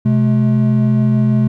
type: tone pair together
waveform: triangle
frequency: 127.2 / 213.9 Hz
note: C3 / A3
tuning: -48 / -49 cents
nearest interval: major sixth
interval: 899 cents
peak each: -11 dBFS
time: 0.05-1.48 s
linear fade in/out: 10 ms
effects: none